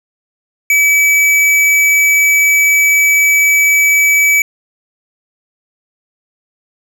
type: tone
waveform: square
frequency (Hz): 2292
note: D7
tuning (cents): -43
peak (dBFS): -8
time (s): 0.7-4.42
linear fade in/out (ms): 2
effects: none